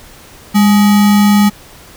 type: tone with sample-and-hold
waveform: sine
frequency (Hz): 204.3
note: G#3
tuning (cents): -28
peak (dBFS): -5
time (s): 0.54-1.5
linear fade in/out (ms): 20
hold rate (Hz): 1050
effects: pink hiss -38 dBFS RMS until 1.96 s